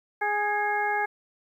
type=harmonic tone with a mistuned harmonic; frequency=414.4 Hz; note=G#4; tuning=4 cents flat; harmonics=1 / 2 / 3 / 4 / 5; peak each=-33 / -26 / -39 / -29 / -33 dBFS; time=0.21-1.06 s; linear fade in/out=10 ms; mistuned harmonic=5; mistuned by=+55 cents; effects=10-bit